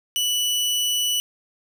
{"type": "tone", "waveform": "sawtooth", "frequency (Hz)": 2960, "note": "F#7", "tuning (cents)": 0, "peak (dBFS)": -17, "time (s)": [0.16, 1.2], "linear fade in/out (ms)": 0, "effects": []}